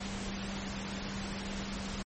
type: tone in noise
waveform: sine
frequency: 196.8 Hz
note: G3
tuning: 7 cents sharp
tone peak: -39 dBFS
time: 0-2.03 s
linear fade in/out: 10 ms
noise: pink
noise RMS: -40 dBFS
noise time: 0-2.03 s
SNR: -2 dB
effects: low-pass 12000 Hz 12 dB/octave + MP3 32 kbps